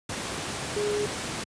sine tone in noise, 415.3 Hz, G#4, in tune, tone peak -25 dBFS, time 0.76-1.06 s, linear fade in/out 5 ms, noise pink, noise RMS -32 dBFS, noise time 0.09-1.44 s, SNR +4 dB, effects high-pass 100 Hz 12 dB/octave + resampled to 22050 Hz

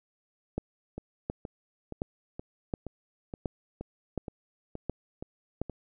two click trains, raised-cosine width 2 ms, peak -24 / -17 dBFS, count 11 / 8, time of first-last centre 0.98-5.697 / 0.58-5.616 s, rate 2.12 / 1.39 Hz, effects none

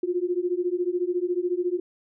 sine beating tone pair, 349.2 / 363.2 Hz, F4 / F#4, 0 / -32 cents, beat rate 14 Hz, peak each -26 dBFS, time 0.03-1.8 s, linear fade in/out 5 ms, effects none

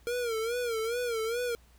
square tone with vibrato, 466.2 Hz, A#4, in tune, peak -30 dBFS, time 0.07-1.55 s, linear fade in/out 0 ms, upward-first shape sine, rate 2.4 Hz, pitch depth 100 cents each way, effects added 60 Hz sine -57 dBFS peak until 1.78 s + pink hiss -64 dBFS RMS until 1.78 s

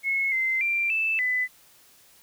sine tone with pitch steps, 2181 / 2072 / 2366 / 2637 / 2003 Hz, C#7 / C7 / D7 / E7 / B6, -29 / -17 / +12 / 0 / +24 cents, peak -22 dBFS, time 0.03-1.48 s, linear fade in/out 50 ms, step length 290 ms, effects white hiss -56 dBFS RMS until 2.22 s

